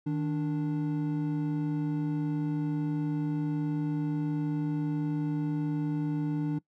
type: tone pair together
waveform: triangle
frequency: 155.15 / 293.7 Hz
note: D#3 / D4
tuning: -5 / 0 cents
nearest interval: major seventh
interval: 1105 cents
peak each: -28 dBFS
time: 0.06-6.59 s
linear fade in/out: 10 ms
effects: noise-tail reverb RT60 0.1 s tail -21 dB re dry